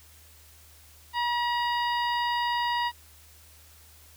harmonic tone with a mistuned harmonic, 959 Hz, A#5, 49 cents sharp, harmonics 1 / 2 / 3 / 4 / 5, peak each -26 / -32 / -36 / -38 / -40 dBFS, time 1.13-2.92 s, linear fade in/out 50 ms, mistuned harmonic 4, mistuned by -46 cents, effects added 77 Hz sine -55 dBFS peak until 4.16 s + white hiss -55 dBFS RMS until 4.16 s

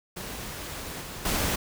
pink noise with level steps, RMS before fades -37 / -39 / -27 dBFS, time 0.16-1.56 s, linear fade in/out 10 ms, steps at 1.01 / 1.25 s, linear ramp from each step 5 ms, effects none

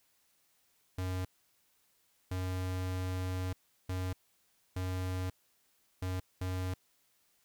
square tone bursts at uneven times, 92.3 Hz, F#2, 4 cents flat, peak -34 dBFS, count 6, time 0.98-1.25 / 2.31-3.53 / 3.89-4.13 / 4.76-5.3 / 6.02-6.2 / 6.41-6.74 s, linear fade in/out 5 ms, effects white hiss -72 dBFS RMS until 7.44 s

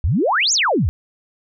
sine exponential two-way sweep, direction up then down, 63.6 to 7300 to 63.6 Hz, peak -14 dBFS, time 0.04-0.89 s, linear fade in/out 0 ms, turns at 0.53 s, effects none

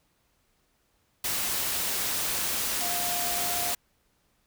sine tone in noise, 704 Hz, F5, 14 cents sharp, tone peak -34 dBFS, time 2.81-3.73 s, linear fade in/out 5 ms, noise white, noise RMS -29 dBFS, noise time 1.24-3.75 s, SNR -8 dB, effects pink hiss -70 dBFS RMS until 4.46 s

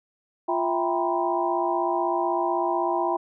sine tone cluster, 347.7 / 659 / 787 / 960 / 1016 Hz, F4 / E5 / G5 / B5 / B5, -8 / -1 / +7 / -49 / +49 cents, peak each -27 / -28 / -28 / -28 / -31 dBFS, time 0.48-3.17 s, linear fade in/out 10 ms, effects none

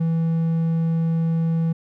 triangle tone, 164.2 Hz, E3, 6 cents flat, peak -16 dBFS, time 0-1.73 s, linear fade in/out 10 ms, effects none

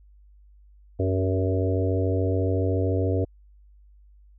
harmonic tone with a mistuned harmonic, 93.8 Hz, F#2, 24 cents sharp, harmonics 1 / 3 / 4 / 5 / 6 / 7, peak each -23 / -29 / -30 / -29 / -34 / -34 dBFS, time 0.99-3.25 s, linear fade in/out 10 ms, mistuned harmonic 4, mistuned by +30 cents, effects added 50 Hz sine -50 dBFS peak until 4.38 s

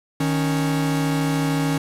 45% pulse tone pair together, 155.44 / 277.2 Hz, D#3 / C#4, -1 / 0 cents, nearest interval minor seventh, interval 1001 cents, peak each -22 dBFS, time 0.2-1.78 s, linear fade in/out 5 ms, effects resampled to 32000 Hz + 7-bit

